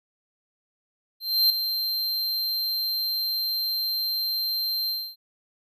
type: tone with ADSR envelope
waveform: square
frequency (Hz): 4147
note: C8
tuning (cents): -16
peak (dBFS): -16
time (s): 1.2-5.16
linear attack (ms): 300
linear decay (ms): 3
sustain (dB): -9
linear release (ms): 270
effects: none